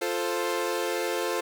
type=chord; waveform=sawtooth; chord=F major; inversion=none; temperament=equal; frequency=349.2 / 440 / 523.3 Hz; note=F4 / A4 / C5; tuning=0 / 0 / 0 cents; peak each=-27 dBFS; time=0.01-1.41 s; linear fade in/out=10 ms; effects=none